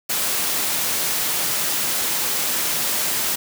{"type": "high-pass noise", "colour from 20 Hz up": "white", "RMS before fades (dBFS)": -22, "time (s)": [0.09, 3.36], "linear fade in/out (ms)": 10, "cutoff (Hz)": 120, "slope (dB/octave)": 12, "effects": []}